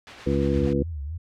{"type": "noise with tremolo", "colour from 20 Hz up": "white", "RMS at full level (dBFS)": -36, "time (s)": [0.07, 0.73], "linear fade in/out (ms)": 0, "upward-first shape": "sine", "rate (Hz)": 8.6, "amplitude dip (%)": 35}
{"type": "harmonic tone", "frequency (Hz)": 69.6, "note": "C#2", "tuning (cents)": 8, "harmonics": [1, 2, 3, 4, 5, 7], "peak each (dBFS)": [-27, -27, -27, -27, -27, -27], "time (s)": [0.26, 0.83], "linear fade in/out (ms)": 10}
{"type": "tone with vibrato", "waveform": "sine", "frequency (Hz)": 76.8, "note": "D#2", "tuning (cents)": -22, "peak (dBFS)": -29, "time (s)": [0.55, 1.18], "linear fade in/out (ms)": 10, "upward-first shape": "triangle", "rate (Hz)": 3.7, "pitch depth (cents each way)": 210}
{"type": "tone with exponential decay", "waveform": "sine", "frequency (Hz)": 710, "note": "F5", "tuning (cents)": 28, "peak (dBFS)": -36, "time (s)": [0.67, 0.76], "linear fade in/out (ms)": 1, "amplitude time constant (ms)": 18}
{"effects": ["low-pass 3000 Hz 12 dB/octave"]}